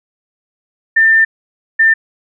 sine tone bursts at uneven times, 1793 Hz, A6, 32 cents sharp, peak -6 dBFS, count 2, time 0.96-1.25 / 1.79-1.94 s, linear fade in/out 10 ms, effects none

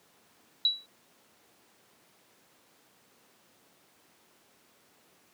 sine tone with exponential decay, 3917 Hz, B7, 15 cents flat, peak -18 dBFS, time 0.65-0.86 s, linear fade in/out 2 ms, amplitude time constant 44 ms, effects pink hiss -63 dBFS RMS until 5.33 s + high-pass 200 Hz 12 dB/octave

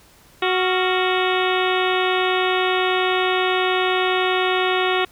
harmonic tone with a mistuned harmonic, 370.1 Hz, F#4, in tune, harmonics 1 / 2 / 3 / 4 / 5 / 6 / 7 / 8 / 9 / 10, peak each -21 / -24 / -26 / -27 / -28 / -29 / -29 / -30 / -31 / -31 dBFS, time 0.42-5.05 s, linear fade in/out 5 ms, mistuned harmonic 4, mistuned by -97 cents, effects pink hiss -51 dBFS RMS until 5.11 s

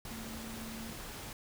sine tone in noise, 224.7 Hz, A3, 37 cents sharp, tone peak -44 dBFS, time 0.11-0.93 s, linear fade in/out 2 ms, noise pink, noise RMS -45 dBFS, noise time 0.05-1.33 s, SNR -2 dB, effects none

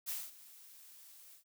blue noise with ADSR envelope, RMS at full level -38 dBFS, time 0.06-1.44 s, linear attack 30 ms, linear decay 220 ms, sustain -19 dB, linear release 100 ms, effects none

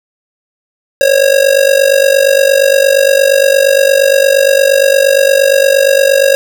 square tone with amplitude modulation, 546 Hz, C#5, 26 cents flat, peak -3 dBFS, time 1.01-6.35 s, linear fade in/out 0 ms, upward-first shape sine, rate 48.6 Hz, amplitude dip 80%, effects none

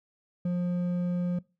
sine tone with hard clipping, 177.1 Hz, F3, 24 cents sharp, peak -27 dBFS, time 0.45-1.39 s, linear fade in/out 5 ms, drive 5 dB, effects noise-tail reverb RT60 0.3 s tail -23 dB re dry

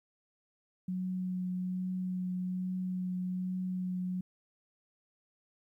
sine tone with vibrato, 183.4 Hz, F#3, 15 cents flat, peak -32 dBFS, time 0.88-4.21 s, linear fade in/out 5 ms, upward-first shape triangle, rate 1.2 Hz, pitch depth 13 cents each way, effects 12-bit

